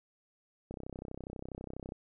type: click train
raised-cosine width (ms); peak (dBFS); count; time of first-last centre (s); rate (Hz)
2; -28; 40; 0.71-1.921; 32.2
effects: none